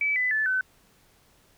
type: tone with pitch steps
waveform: sine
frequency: 2300 / 2002 / 1743.1 / 1517.4 Hz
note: D7 / B6 / A6 / F#6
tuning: -37 / +23 / -17 / +43 cents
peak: -22 dBFS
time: 0.01-0.61 s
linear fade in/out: 2 ms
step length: 150 ms
effects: pink hiss -61 dBFS RMS until 1.57 s